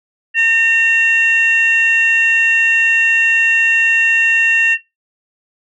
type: tone pair together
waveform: sine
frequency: 1824 / 2738 Hz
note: A#6 / F7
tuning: -38 / -35 cents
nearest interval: perfect fifth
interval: 703 cents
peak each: -11 dBFS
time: 0.34-4.78 s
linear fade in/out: 50 ms
effects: noise-tail reverb RT60 0.2 s tail -17 dB re dry + tanh soft clip ceiling -4 dBFS